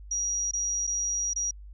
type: tone with dropouts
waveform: sine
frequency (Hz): 5750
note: F8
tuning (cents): +50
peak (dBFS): -26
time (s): 0.11-1.51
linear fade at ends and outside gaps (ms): 5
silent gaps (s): 0.512-0.534 / 0.869-0.874 / 1.335-1.36
effects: added 50 Hz sine -42 dBFS peak until 1.73 s

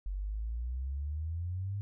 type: exponential sweep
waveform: sine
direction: up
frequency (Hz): 46 to 102.8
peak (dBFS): -33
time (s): 0.06-1.81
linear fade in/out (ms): 0
effects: none

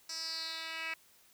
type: tone with band-pass filter sweep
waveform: 10% pulse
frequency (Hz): 324.4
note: E4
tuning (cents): -28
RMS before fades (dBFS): -40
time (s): 0.09-0.94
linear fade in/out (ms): 5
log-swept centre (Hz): 5900 to 2500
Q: 4.7
effects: white hiss -64 dBFS RMS until 1.33 s

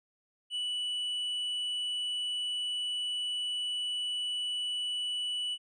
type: tone with tanh clipping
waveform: triangle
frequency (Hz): 2960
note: F#7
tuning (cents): 0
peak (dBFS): -32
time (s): 0.5-5.58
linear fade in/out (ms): 50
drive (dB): 8
effects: resampled to 22050 Hz

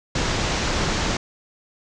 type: low-pass noise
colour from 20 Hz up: pink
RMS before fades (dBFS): -23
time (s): 0.15-1.17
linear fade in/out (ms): 5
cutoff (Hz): 7100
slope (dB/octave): 48
effects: none

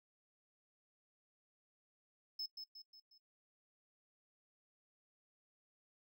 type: tone with echo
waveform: triangle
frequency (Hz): 5210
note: E8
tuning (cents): -21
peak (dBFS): -39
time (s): 2.39-2.46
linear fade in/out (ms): 5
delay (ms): 180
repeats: 4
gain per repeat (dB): -6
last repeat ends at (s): 3.18
effects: noise-tail reverb RT60 0.1 s tail -18 dB re dry

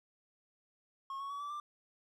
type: tone with pitch steps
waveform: triangle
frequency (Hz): 1086 / 1109.5 / 1133.4 / 1157.9 / 1182.9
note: C#6 / C#6 / C#6 / D6 / D6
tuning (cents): -36 / +1 / +38 / -25 / +12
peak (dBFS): -37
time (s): 1.1-1.6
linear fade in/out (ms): 2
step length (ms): 100
effects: none

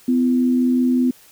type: tone pair together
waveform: sine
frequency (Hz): 251.9 / 337.3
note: B3 / E4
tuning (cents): +34 / +40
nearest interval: perfect fourth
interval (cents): 506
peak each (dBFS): -14 / -25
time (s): 0.08-1.11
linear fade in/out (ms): 5
effects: white hiss -49 dBFS RMS until 1.31 s

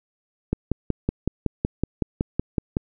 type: click train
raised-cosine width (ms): 3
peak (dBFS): -8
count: 13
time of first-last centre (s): 0.53-2.769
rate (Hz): 5.36
effects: none

